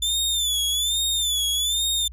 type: tone with vibrato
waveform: sawtooth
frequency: 3515 Hz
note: A7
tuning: 2 cents flat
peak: -18 dBFS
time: 0.02-2.08 s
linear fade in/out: 5 ms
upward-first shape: sine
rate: 1.2 Hz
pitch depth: 93 cents each way
effects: added 60 Hz sine -37 dBFS peak until 2.12 s + resampled to 32000 Hz